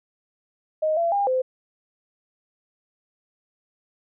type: tone with pitch steps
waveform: sine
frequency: 623 / 677 / 805 / 515 Hz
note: D#5 / E5 / G5 / C5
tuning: +2 / +46 / +46 / -28 cents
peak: -19 dBFS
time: 0.82-1.42 s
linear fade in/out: 10 ms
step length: 150 ms
effects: none

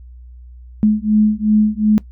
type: beating tone pair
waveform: sine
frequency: 211.8 / 214.5 Hz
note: G#3 / A3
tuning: +34 / -44 cents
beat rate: 2.7 Hz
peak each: -14 dBFS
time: 0.83-1.98 s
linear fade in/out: 0 ms
effects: noise-tail reverb RT60 0.1 s tail -19 dB re dry + added 61 Hz sine -35 dBFS peak until 2.11 s

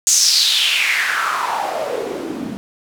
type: noise with band-pass filter sweep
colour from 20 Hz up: white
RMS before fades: -18 dBFS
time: 0.07-2.57 s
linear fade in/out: 0 ms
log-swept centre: 6900 to 210 Hz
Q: 4.9
effects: none

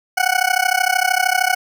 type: tone with amplitude modulation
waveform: 20% pulse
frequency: 740 Hz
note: F#5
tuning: in tune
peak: -6 dBFS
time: 0.17-1.55 s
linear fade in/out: 10 ms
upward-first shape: sine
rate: 33.1 Hz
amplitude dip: 95%
effects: none

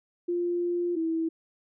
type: tone pair in turn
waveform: sine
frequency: 349.2 / 326 Hz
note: F4 / E4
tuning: 0 / -19 cents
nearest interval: minor second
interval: 119 cents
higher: first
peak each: -25 dBFS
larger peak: neither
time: 0.28-0.96 / 0.96-1.29 s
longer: first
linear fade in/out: 10 ms
effects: none

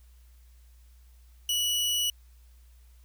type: tone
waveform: sawtooth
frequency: 2939 Hz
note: F#7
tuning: 12 cents flat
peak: -22 dBFS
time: 1.49-2.1 s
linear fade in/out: 2 ms
effects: added 60 Hz sine -52 dBFS peak until 3.04 s + white hiss -67 dBFS RMS until 3.04 s

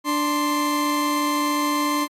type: tone pair together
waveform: 40% pulse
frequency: 293.7 / 1046.6 Hz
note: D4 / C6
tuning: 0 / 0 cents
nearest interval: octave + minor seventh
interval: 2200 cents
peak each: -22 dBFS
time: 0.04-2.08 s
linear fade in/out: 50 ms
effects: AAC 48 kbps

